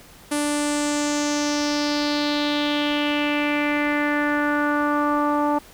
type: tone with low-pass filter sweep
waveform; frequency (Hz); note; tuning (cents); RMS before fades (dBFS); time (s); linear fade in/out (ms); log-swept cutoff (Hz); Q
sawtooth; 293.7; D4; 0; -22; 0.31-5.59; 10; 10000 to 970; 3.7
effects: pink hiss -47 dBFS RMS until 5.73 s